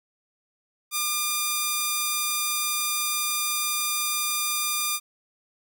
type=tone; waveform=5% pulse; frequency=1202 Hz; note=D6; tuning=40 cents sharp; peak=-12 dBFS; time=0.91-5 s; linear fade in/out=50 ms; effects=none